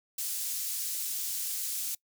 pink high-pass noise, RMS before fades -34 dBFS, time 0.18-1.95 s, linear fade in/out 5 ms, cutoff 7000 Hz, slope 12 dB/octave, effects noise-tail reverb RT60 0.1 s tail -23 dB re dry

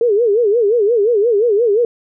sine tone with vibrato, 440 Hz, A4, in tune, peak -10 dBFS, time 0.01-1.85 s, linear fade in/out 2 ms, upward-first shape sine, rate 5.7 Hz, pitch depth 180 cents each way, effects none

